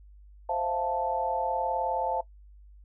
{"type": "chord", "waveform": "sine", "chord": "F major seventh", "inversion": "second", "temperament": "equal", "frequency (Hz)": [523.3, 659.3, 698.5, 880], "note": ["C5", "E5", "F5", "A5"], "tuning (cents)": [0, 0, 0, 0], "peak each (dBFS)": [-33, -34, -33, -29], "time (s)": [0.49, 2.21], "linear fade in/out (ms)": 5, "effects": ["noise-tail reverb RT60 0.1 s tail -18 dB re dry", "added 50 Hz sine -49 dBFS peak until 2.84 s"]}